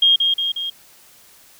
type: tone with echo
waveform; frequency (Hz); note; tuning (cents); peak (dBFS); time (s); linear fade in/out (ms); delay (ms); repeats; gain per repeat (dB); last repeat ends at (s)
sine; 3237; G#7; -45; -10; 0.02-0.16; 5; 180; 3; -4; 0.7
effects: white hiss -49 dBFS RMS until 1.59 s